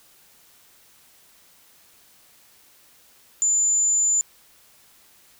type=tone; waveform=sine; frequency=7080 Hz; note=A8; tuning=10 cents sharp; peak=-17 dBFS; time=3.42-4.21 s; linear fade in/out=0 ms; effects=white hiss -55 dBFS RMS until 5.39 s